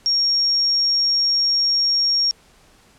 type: tone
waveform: sine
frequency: 5560 Hz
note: F8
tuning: 9 cents flat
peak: -15 dBFS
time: 0.06-2.31 s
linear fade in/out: 0 ms
effects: pink hiss -53 dBFS RMS until 2.98 s + low-pass 10000 Hz 12 dB/octave